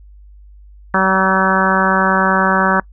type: harmonic tone with a mistuned harmonic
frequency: 190.2 Hz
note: F#3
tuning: 48 cents sharp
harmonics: 1 / 2 / 3 / 4 / 5 / 6 / 7 / 8 / 9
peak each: -18 / -23 / -21 / -22 / -18 / -19 / -20 / -18 / -21 dBFS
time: 0.94-2.8 s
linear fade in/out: 2 ms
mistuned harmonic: 7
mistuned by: -19 cents
effects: noise-tail reverb RT60 0.1 s tail -25 dB re dry + added 50 Hz sine -38 dBFS peak until 2.92 s